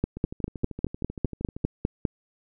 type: two click trains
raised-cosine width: 3 ms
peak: -22 / -10 dBFS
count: 20 / 11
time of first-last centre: 0.17-1.643 / 0.04-2.052 s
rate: 12.9 / 4.97 Hz
effects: none